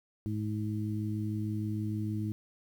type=harmonic tone; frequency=106.5 Hz; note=G#2; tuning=44 cents sharp; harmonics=1 / 2 / 3; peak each=-33 / -36 / -38 dBFS; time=0.26-2.32 s; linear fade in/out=0 ms; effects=10-bit

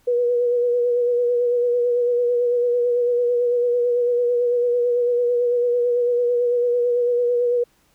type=tone with vibrato; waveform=sine; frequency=484.5 Hz; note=B4; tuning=33 cents flat; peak=-16 dBFS; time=0.07-7.64 s; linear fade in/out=10 ms; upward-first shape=sine; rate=9 Hz; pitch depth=26 cents each way; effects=pink hiss -61 dBFS RMS until 7.94 s

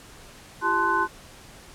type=tone cluster; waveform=sine; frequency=339.8 / 392.3 / 877 / 1043 / 1497 Hz; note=F4 / G4 / A5 / C6 / F#6; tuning=-47 / +1 / -6 / -6 / +20 cents; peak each=-31 / -32 / -28 / -23 / -25 dBFS; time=0.61-1.08 s; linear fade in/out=50 ms; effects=pink hiss -47 dBFS RMS until 1.74 s + low-pass 11000 Hz 12 dB/octave

